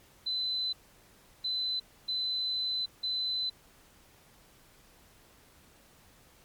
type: tone bursts at uneven times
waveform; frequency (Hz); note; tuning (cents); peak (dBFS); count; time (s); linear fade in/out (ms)
sine; 4027; B7; +33; -29; 4; 0.26-0.73 / 1.44-1.8 / 2.08-2.86 / 3.03-3.5; 10
effects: pink hiss -60 dBFS RMS until 6.44 s + MP3 96 kbps